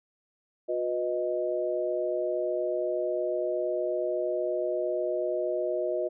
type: chord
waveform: sine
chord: B major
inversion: second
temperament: equal with one note detuned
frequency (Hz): 360.7 / 493.9 / 622.3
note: F#4 / B4 / D#5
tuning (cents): -44 / 0 / 0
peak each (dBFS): -31 / -33 / -29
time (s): 0.68-6.09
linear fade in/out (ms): 20
effects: none